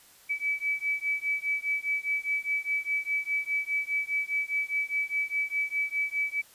sine beating tone pair, 2292 / 2296.9 Hz, D7 / D7, -43 / -39 cents, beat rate 4.9 Hz, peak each -30 / -30 dBFS, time 0.29-6.42 s, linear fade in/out 20 ms, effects white hiss -56 dBFS RMS until 6.54 s + resampled to 32000 Hz

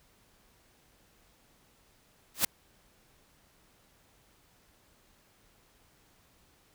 white noise with exponential growth, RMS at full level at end -20 dBFS, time 2.34-2.45 s, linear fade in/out 5 ms, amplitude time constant 23 ms, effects pink hiss -65 dBFS RMS until 6.74 s

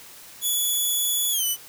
5% pulse tone with pitch glide, 3415 to 2990 Hz, G#7 to F#7, +48 to +17 cents, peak -14 dBFS, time 0.41-1.57 s, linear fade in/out 50 ms, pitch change -231 cents, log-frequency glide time 1.31-1.45 s, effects white hiss -45 dBFS RMS until 1.68 s

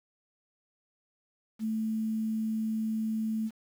sine tone with quantisation, 220 Hz, A3, in tune, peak -28 dBFS, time 1.59-3.51 s, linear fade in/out 50 ms, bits 9, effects none

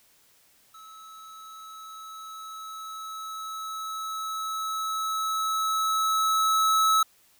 square tone with level ramp, 1298 Hz, E6, 27 cents flat, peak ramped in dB -46 to -19 dBFS, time 0.74-7.03 s, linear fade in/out 5 ms, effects white hiss -61 dBFS RMS until 7.39 s

